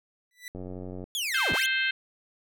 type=tone with exponential growth; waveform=sawtooth; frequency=1975.5 Hz; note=B6; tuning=in tune; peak=-31 dBFS; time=0.31-0.48 s; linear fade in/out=1 ms; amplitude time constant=36 ms
type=click train; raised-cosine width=2 ms; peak=-26 dBFS; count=46; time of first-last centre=0.55-1.04 s; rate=91.8 Hz
type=linear two-way sweep; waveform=sawtooth; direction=down then up; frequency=3483 to 33.37 to 3483 Hz; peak=-25 dBFS; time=1.15-1.66 s; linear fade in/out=0 ms; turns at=1.53 s
type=harmonic tone; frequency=523.3 Hz; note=C5; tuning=in tune; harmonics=3 / 4 / 5 / 6 / 7 / 8; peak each=-27 / -31 / -31 / -32 / -40 / -39 dBFS; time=1.34-1.91 s; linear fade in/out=5 ms
effects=none